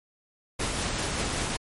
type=noise with tremolo; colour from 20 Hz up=pink; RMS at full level=-28 dBFS; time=0.59-1.57 s; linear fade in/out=10 ms; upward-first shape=triangle; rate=5.3 Hz; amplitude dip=30%; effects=MP3 48 kbps